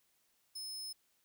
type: tone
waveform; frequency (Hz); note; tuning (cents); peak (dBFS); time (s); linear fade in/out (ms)
sawtooth; 5200; E8; -24; -39; 0.55-0.93; 10
effects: white hiss -75 dBFS RMS until 1.24 s